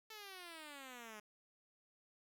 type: exponential sweep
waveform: 5% pulse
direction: down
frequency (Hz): 444.9 to 207.7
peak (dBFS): -39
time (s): 0.1-1.2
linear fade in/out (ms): 5
effects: 12-bit